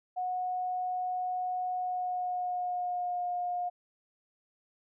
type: tone with pitch glide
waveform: sine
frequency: 731 to 713.1 Hz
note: F#5 to F5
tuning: -21 to +36 cents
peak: -30 dBFS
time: 0.16-3.7 s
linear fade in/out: 20 ms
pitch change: -43 cents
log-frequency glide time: 1.75-3.25 s
effects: none